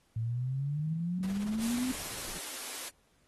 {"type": "exponential sweep", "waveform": "sine", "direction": "up", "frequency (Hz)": [110.3, 261.6], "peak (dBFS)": -30, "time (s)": [0.16, 1.92], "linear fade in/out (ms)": 5}
{"type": "noise with tremolo", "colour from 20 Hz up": "pink", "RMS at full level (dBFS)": -44, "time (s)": [1.23, 2.39], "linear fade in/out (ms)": 0, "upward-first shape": "triangle", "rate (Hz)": 17, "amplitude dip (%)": 70}
{"type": "high-pass noise", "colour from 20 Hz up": "white", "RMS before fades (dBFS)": -40, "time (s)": [1.6, 2.9], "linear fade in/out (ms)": 20, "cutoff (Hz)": 250, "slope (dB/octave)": 48}
{"effects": ["pink hiss -70 dBFS RMS until 3.27 s", "AAC 32 kbps"]}